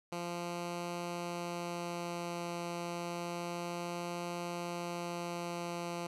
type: tone with vibrato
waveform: 10% pulse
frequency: 173.1 Hz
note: F3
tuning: 15 cents flat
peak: -29 dBFS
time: 0.12-6.07 s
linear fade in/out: 5 ms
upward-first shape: triangle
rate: 0.3 Hz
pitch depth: 8 cents each way
effects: low-pass 11000 Hz 12 dB/octave